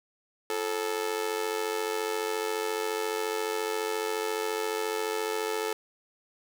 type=tone with amplitude modulation; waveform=sawtooth; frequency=436.1 Hz; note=A4; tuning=15 cents flat; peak=-21 dBFS; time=0.5-5.73 s; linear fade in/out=2 ms; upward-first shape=sine; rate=94.4 Hz; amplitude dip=80%; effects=none